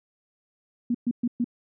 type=tone bursts; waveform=sine; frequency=240 Hz; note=B3; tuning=49 cents flat; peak=-21 dBFS; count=4; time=0.9-1.444 s; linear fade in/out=5 ms; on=46 ms; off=120 ms; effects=none